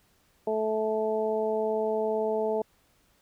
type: harmonic tone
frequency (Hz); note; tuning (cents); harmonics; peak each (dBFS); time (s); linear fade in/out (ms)
217.7; A3; -18; 1 / 2 / 3 / 4; -36 / -27 / -30 / -35; 0.47-2.62; 5
effects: pink hiss -66 dBFS RMS until 3.21 s